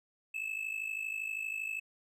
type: tone with amplitude modulation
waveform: triangle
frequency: 2610 Hz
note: E7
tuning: 18 cents flat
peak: -30 dBFS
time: 0.34-1.8 s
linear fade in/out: 10 ms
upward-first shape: sine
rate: 52.6 Hz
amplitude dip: 75%
effects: none